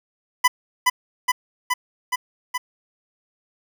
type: tone with echo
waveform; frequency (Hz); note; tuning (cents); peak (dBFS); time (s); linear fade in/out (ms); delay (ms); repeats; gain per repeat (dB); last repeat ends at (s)
25% pulse; 997; B5; +16; -8; 0.44-0.48; 10; 420; 5; -2; 2.58
effects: none